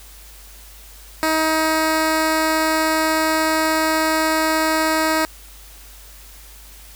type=tone; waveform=10% pulse; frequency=316.5 Hz; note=D#4; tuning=30 cents sharp; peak=-8 dBFS; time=1.23-5.25 s; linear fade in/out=0 ms; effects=added 50 Hz sine -42 dBFS peak until 6.95 s + white hiss -44 dBFS RMS until 6.95 s